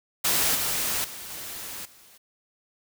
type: noise with level steps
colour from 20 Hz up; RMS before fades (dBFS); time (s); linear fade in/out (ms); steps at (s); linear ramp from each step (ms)
white; -23 / -27 / -39 / -37 / -53; 0.24-2.18; 10; 0.55 / 1.04 / 1.3 / 1.85; 5
effects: none